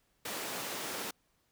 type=high-pass noise; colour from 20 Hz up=pink; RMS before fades=-39 dBFS; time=0.25-1.11 s; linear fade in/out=5 ms; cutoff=290 Hz; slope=12 dB/octave; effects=pink hiss -74 dBFS RMS until 1.51 s